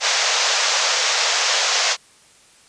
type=band-pass noise; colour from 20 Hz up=white; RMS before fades=-19 dBFS; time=0-1.97 s; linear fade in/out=50 ms; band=480 to 6700 Hz; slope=48 dB/octave; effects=white hiss -51 dBFS RMS until 2.68 s + resampled to 22050 Hz